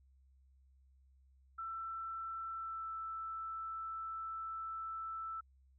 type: tone with pitch glide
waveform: sine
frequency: 1335 to 1322.7 Hz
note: E6 to E6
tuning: +22 to +5 cents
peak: -40 dBFS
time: 1.58-5.41 s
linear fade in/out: 10 ms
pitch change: -17 cents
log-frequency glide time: 2.54-2.9 s
effects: added 66 Hz sine -64 dBFS peak until 5.78 s